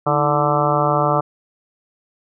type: harmonic tone with a mistuned harmonic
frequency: 146.83 Hz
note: D3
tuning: in tune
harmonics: 1 / 2 / 3 / 4 / 5 / 6 / 7 / 8 / 9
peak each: -22 / -26 / -25 / -21 / -22 / -24 / -26 / -21 / -25 dBFS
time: 0.06-1.21 s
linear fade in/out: 10 ms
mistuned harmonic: 2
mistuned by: +130 cents
effects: none